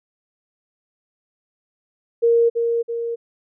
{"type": "tone with echo", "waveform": "sine", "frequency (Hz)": 466.2, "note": "A#4", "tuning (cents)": 0, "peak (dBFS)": -12, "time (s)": [2.22, 2.5], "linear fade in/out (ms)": 20, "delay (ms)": 330, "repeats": 2, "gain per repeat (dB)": -5, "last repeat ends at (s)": 3.16, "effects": []}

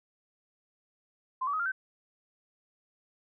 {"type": "tone with pitch steps", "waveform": "sine", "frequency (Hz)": [1037, 1144, 1262, 1392.2, 1535.9], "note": ["C6", "D6", "D#6", "F6", "G6"], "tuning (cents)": [-16, -46, 24, -6, -36], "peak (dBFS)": -28, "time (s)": [1.41, 1.72], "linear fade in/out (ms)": 10, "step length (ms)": 62, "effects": []}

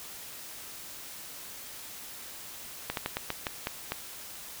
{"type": "slowing click train", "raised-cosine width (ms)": 0.3, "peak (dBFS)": -14, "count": 8, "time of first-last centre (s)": [2.9, 3.92], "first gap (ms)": 72, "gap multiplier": 1.23, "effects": ["white hiss -44 dBFS RMS until 4.6 s"]}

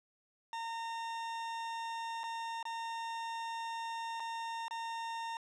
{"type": "tone with dropouts", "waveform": "40% pulse", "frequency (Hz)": 916, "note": "A#5", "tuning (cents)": -31, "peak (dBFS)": -37, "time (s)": [0.53, 5.37], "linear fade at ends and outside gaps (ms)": 1, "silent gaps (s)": [[2.234, 2.239], [2.628, 2.653], [4.198, 4.202], [4.682, 4.709]], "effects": ["low-pass 6000 Hz 12 dB/octave"]}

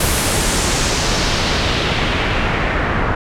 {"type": "noise with low-pass filter sweep", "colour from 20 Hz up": "pink", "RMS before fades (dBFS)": -17, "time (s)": [0, 3.15], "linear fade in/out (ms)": 5, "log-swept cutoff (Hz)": [12000, 1500], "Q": 1.5, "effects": []}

